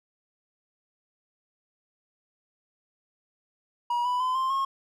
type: tone with pitch steps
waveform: triangle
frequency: 960 / 989.3 / 1019.4 / 1050.5 / 1082.6 Hz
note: B5 / B5 / C6 / C6 / C#6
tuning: -49 / +3 / -45 / +7 / -41 cents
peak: -22 dBFS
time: 3.9-4.65 s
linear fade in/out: 5 ms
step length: 150 ms
effects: none